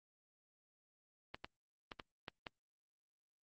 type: clicks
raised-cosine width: 0.3 ms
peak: -28 dBFS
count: 6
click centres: 1.345 / 1.445 / 1.918 / 1.998 / 2.282 / 2.468 s
effects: Opus 24 kbps